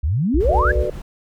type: exponential sweep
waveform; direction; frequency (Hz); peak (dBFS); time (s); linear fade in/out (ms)
sine; up; 63.9 to 1760; -16; 0.03-0.72; 10
type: tone bursts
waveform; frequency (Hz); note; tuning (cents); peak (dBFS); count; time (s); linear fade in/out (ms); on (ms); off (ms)
sine; 61.74; B1; 0; -15; 5; 0.34-0.826; 5; 74; 29
type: noise with tremolo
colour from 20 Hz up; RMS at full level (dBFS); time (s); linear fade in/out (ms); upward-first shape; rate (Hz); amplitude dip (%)
brown; -30; 0.4-1.02; 5; sine; 7.4; 35
type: chord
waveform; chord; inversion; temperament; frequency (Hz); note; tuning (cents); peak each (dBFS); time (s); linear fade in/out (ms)
sine; B minor seventh; second; just; 370.4 / 444.5 / 493.9 / 592.7; F#4 / A4 / B4 / D5; +2 / +18 / 0 / +16; -25 / -28 / -25 / -24; 0.49-0.9; 2
effects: none